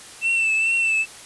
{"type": "tone with vibrato", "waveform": "triangle", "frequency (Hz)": 2667, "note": "E7", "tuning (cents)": 20, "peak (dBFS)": -16, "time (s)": [0.21, 1.06], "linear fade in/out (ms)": 50, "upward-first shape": "triangle", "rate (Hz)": 2.3, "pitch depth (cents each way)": 44, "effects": ["white hiss -41 dBFS RMS until 1.25 s", "resampled to 24000 Hz"]}